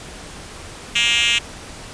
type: tone with high-pass filter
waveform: 5% pulse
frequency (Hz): 235.6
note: A#3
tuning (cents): +19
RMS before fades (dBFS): -17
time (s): 0.95-1.39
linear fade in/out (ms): 10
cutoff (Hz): 2800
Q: 3.5
effects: pink hiss -36 dBFS RMS until 1.93 s + resampled to 22050 Hz